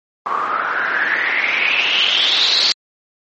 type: noise with low-pass filter sweep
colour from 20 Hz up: white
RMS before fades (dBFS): -17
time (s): 0.26-2.72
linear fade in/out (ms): 0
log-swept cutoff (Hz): 1100 to 4500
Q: 7.5
effects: high-pass 300 Hz 12 dB/octave + MP3 32 kbps